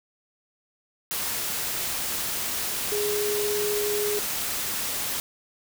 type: tone in noise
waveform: sine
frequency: 415.5 Hz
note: G#4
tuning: 1 cent sharp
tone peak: -25 dBFS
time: 2.92-4.19 s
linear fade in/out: 0 ms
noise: white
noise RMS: -29 dBFS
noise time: 1.11-5.2 s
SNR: +1 dB
effects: none